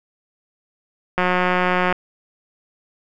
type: click train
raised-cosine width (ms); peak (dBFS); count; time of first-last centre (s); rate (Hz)
0.5; -4; 136; 1.18-1.926; 181
effects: none